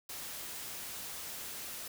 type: noise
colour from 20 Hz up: white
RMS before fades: -43 dBFS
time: 0.09-1.88 s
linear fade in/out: 5 ms
effects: none